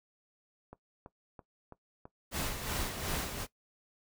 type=click train; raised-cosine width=1 ms; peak=-33 dBFS; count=5; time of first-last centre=0.73-2.055 s; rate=3.02 Hz
type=noise with tremolo; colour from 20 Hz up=pink; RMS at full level=-34 dBFS; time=2.31-3.47 s; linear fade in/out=50 ms; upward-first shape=sine; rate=2.7 Hz; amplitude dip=55%
effects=noise-tail reverb RT60 0.1 s tail -17 dB re dry